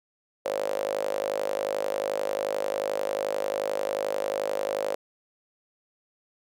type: tone with high-pass filter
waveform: sawtooth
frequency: 51.3 Hz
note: G#1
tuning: 21 cents flat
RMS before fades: -29 dBFS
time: 0.45-4.95 s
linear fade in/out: 5 ms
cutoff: 540 Hz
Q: 9.7
effects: none